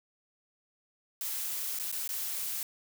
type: noise with dropouts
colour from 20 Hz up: blue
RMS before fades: -35 dBFS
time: 1.21-2.63 s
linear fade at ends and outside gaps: 1 ms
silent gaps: 1.789-1.797 / 1.916-1.925 / 2.077-2.09 s
effects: none